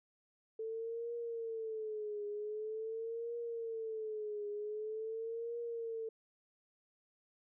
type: tone with vibrato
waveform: sine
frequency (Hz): 441.3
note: A4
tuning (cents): +5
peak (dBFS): -38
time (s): 0.59-6.09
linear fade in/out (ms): 5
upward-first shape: triangle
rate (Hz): 0.45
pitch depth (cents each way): 120
effects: none